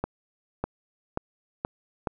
accelerating click train, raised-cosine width 1 ms, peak -13 dBFS, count 5, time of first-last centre 0.04-2.072 s, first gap 600 ms, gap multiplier 0.89, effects none

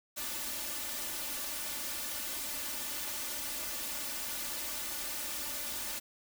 white noise with comb filter, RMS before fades -38 dBFS, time 0.16-6 s, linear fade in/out 20 ms, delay 3.4 ms, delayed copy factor +0.95, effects none

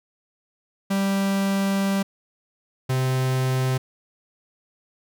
45% pulse tone pair in turn, 196 / 129.91 Hz, G3 / C3, 0 / -12 cents, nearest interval perfect fifth, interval 712 cents, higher first, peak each -20 dBFS, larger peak neither, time 0.9-2.03 / 2.89-3.78 s, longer first, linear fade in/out 10 ms, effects none

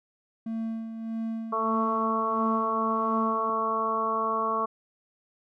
triangle tone with tremolo, 224.9 Hz, A3, 38 cents sharp, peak -26 dBFS, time 0.46-3.5 s, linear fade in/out 5 ms, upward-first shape sine, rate 1.6 Hz, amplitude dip 55%
harmonic tone, 222.2 Hz, A3, 17 cents sharp, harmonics 1 / 2 / 3 / 4 / 5 / 6, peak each -37 / -33 / -34 / -37 / -26 / -38 dBFS, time 1.52-4.66 s, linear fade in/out 10 ms
effects none

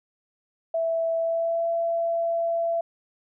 sine tone with pitch glide, 659.3 to 672 Hz, E5 to E5, 0 to +33 cents, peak -22 dBFS, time 0.74-2.81 s, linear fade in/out 5 ms, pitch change +33 cents, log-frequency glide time 1.17-1.68 s, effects none

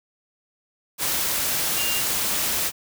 sine tone in noise, 2794 Hz, F7, in tune, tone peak -27 dBFS, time 1.75-2.03 s, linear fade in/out 50 ms, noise white, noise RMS -24 dBFS, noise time 0.98-2.72 s, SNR -6 dB, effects none

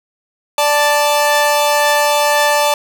sawtooth tone pair together, 587.3 / 880 Hz, D5 / A5, 0 / 0 cents, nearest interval perfect fifth, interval 700 cents, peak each -10 dBFS, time 0.58-2.74 s, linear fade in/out 2 ms, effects none

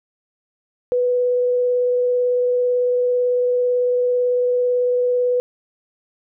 sine tone with vibrato, 493.9 Hz, B4, in tune, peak -15 dBFS, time 0.92-5.4 s, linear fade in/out 0 ms, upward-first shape triangle, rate 18 Hz, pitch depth 9 cents each way, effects none

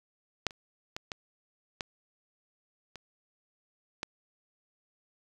clicks, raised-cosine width 0.2 ms, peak -10 / -30 / -19 / -19 / -16 / -26 / -16 dBFS, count 7, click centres 0.467 / 0.508 / 0.965 / 1.118 / 1.808 / 2.957 / 4.031 s, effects 8-bit

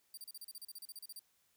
5% pulse tone bursts, 4699 Hz, D8, in tune, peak -39 dBFS, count 16, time 0.14-1.193 s, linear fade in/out 2 ms, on 33 ms, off 35 ms, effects white hiss -75 dBFS RMS until 1.56 s

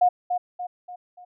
sine tone with echo, 719 Hz, F#5, 50 cents flat, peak -14 dBFS, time 0.01-0.09 s, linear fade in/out 10 ms, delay 290 ms, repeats 4, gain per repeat -7 dB, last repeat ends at 1.25 s, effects none

